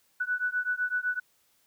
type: beating tone pair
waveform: sine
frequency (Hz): 1480 / 1487.9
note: F#6 / F#6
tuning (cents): 0 / +9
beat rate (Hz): 7.9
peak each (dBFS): -30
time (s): 0.2-1.2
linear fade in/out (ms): 10
effects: white hiss -68 dBFS RMS until 1.66 s